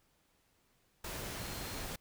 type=tone in noise; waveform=sine; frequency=4200 Hz; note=C8; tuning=6 cents sharp; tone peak=-53 dBFS; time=1.39-1.84 s; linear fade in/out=5 ms; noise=pink; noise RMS=-42 dBFS; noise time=1.04-1.96 s; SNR=-14 dB; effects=pink hiss -73 dBFS RMS until 2 s